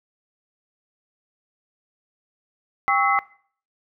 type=tone cluster; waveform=sine; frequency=797 / 1116 / 1302 / 2043 Hz; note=G5 / C#6 / E6 / C7; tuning=+28 / +11 / -22 / -42 cents; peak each=-22 dBFS; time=2.88-3.19 s; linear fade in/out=0 ms; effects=noise-tail reverb RT60 0.5 s tail -20 dB re dry